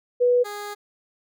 sine / 15% pulse tone pair in turn, 490.6 / 412.5 Hz, B4 / G#4, -12 / -12 cents, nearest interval minor third, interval 300 cents, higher first, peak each -15 / -25 dBFS, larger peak first, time 0.2-0.44 / 0.44-0.75 s, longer second, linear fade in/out 20 ms, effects none

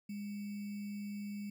sine tone with sample-and-hold, 204.6 Hz, G#3, 26 cents flat, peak -39 dBFS, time 0.09-1.5 s, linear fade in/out 5 ms, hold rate 2450 Hz, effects none

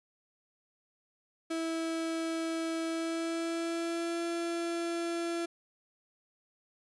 35% pulse tone with pitch glide, 327 to 338.7 Hz, E4 to E4, -14 to +47 cents, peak -30 dBFS, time 1.5-5.46 s, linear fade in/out 10 ms, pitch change +61 cents, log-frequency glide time 2.86-4.24 s, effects resampled to 24000 Hz + 12-bit

